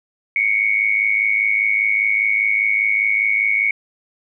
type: tone with amplitude modulation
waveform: sine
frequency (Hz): 2217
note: C#7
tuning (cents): 0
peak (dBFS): -11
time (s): 0.36-3.71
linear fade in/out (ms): 2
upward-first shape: sine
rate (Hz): 105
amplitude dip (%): 75
effects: none